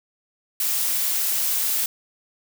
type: noise with amplitude modulation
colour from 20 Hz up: blue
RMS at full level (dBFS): -21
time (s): 0.6-1.86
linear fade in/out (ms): 2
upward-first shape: sine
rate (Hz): 236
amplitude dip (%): 40
effects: none